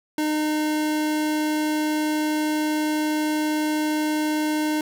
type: tone pair together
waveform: square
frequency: 305.4 / 612.1 Hz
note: D#4 / D#5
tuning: -32 / -28 cents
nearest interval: octave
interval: 1204 cents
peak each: -22 / -34 dBFS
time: 0.18-4.81 s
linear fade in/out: 2 ms
effects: none